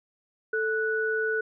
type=tone pair together; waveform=sine; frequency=440 / 1477.8 Hz; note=A4 / F#6; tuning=0 / -3 cents; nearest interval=octave + major sixth; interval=2097 cents; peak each=-27 dBFS; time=0.53-1.41 s; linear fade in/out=5 ms; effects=none